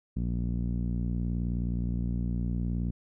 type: tone with low-pass filter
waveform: sawtooth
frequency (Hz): 59.3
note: A#1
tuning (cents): +30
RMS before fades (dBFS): -30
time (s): 0.16-2.91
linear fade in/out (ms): 10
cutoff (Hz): 210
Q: 2.5
effects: none